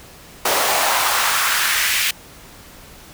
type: noise with high-pass filter sweep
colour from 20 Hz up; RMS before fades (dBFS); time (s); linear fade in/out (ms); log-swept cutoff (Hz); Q
pink; -18; 0.45-2.11; 5; 560 to 2300; 1.8
effects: pink hiss -42 dBFS RMS until 3.13 s